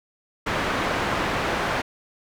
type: low-pass noise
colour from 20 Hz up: white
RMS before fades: -25 dBFS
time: 0.46-1.82 s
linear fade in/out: 10 ms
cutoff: 1600 Hz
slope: 12 dB/octave
effects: none